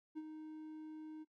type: tone with ADSR envelope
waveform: triangle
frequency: 311.1 Hz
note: D#4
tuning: in tune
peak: -38 dBFS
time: 0.15-1.25 s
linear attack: 27 ms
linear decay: 40 ms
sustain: -7 dB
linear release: 29 ms
effects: noise-tail reverb RT60 0.1 s tail -25 dB re dry